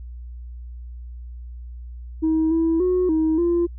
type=tone with pitch steps; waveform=sine; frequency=318 / 327.4 / 364.6 / 316.6 / 344.2 Hz; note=D#4 / E4 / F#4 / D#4 / F4; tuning=+38 / -12 / -25 / +30 / -25 cents; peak=-15 dBFS; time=2.22-3.67 s; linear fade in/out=20 ms; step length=290 ms; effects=tanh soft clip ceiling -14 dBFS + added 60 Hz sine -33 dBFS peak until 3.78 s